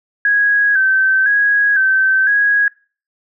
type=tone with vibrato; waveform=sine; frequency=1600 Hz; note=G6; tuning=35 cents sharp; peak=-10 dBFS; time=0.25-2.68 s; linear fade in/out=2 ms; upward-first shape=square; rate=0.99 Hz; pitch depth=59 cents each way; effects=noise-tail reverb RT60 0.4 s tail -24 dB re dry